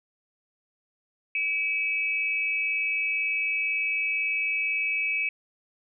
sine tone pair together, 2300 / 2582 Hz, D7 / E7, -37 / -37 cents, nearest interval major second, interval 200 cents, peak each -27 dBFS, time 1.35-5.29 s, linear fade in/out 2 ms, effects none

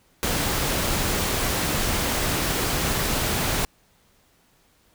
pink noise, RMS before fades -24 dBFS, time 0.23-3.65 s, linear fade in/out 0 ms, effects pink hiss -61 dBFS RMS until 4.94 s

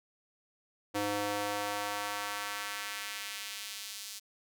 square tone with high-pass filter sweep, 102.7 Hz, G#2, 19 cents flat, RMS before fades -37 dBFS, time 0.94-4.2 s, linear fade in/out 20 ms, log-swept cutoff 360 to 4800 Hz, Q 1, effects none

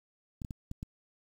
clicks, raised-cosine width 5 ms, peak -26 dBFS, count 5, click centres 0.418 / 0.448 / 0.508 / 0.714 / 0.829 s, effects 9-bit

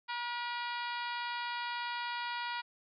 harmonic tone with a mistuned harmonic, 478.4 Hz, A#4, 45 cents sharp, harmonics 2 / 3 / 4 / 5 / 6 / 7 / 8 / 9 / 10, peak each -38 / -42 / -44 / -46 / -48 / -49 / -50 / -51 / -52 dBFS, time 0.08-2.62 s, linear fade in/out 20 ms, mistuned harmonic 4, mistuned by +23 cents, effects none

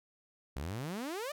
sawtooth exponential sweep, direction up, 61.6 to 619 Hz, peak -33 dBFS, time 0.56-1.32 s, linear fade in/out 5 ms, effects none

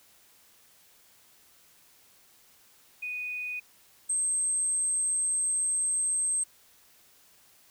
sine tone pair in turn, 2480 / 8342 Hz, D#7 / C9, -6 / -6 cents, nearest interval octave + major sixth, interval 2100 cents, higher second, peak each -32 / -25 dBFS, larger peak second, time 3.02-3.6 / 4.09-6.44 s, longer second, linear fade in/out 10 ms, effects white hiss -60 dBFS RMS until 7.7 s

